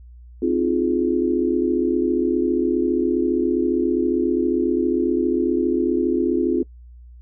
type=chord; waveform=sine; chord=F minor seventh; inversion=second; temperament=just; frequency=261.9 / 314.3 / 349.2 / 419.1 Hz; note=C4 / Eb4 / F4 / Ab4; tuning=+2 / +18 / 0 / +16 cents; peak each=-22 / -25 / -20 / -25 dBFS; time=0.42-6.63 s; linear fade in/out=5 ms; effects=noise-tail reverb RT60 0.1 s tail -24 dB re dry + added 60 Hz sine -40 dBFS peak until 7.21 s